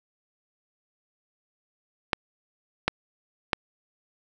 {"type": "clicks", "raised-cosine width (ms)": 0.3, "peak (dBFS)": -5, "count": 3, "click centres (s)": [2.132, 2.88, 3.532], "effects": []}